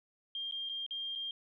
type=tone with dropouts; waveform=sine; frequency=3202 Hz; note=G7; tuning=36 cents sharp; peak=-36 dBFS; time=0.35-1.31 s; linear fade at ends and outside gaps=2 ms; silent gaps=0.512-0.522 / 0.691-0.695 / 0.864-0.908 / 1.153-1.157 s; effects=13-bit